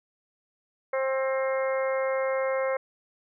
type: harmonic tone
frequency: 265.4 Hz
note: C4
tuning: 25 cents sharp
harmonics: 2 / 3 / 4 / 5 / 6 / 7 / 8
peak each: -25 / -39 / -35 / -38 / -41 / -41 / -37 dBFS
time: 0.93-2.77 s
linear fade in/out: 5 ms
effects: none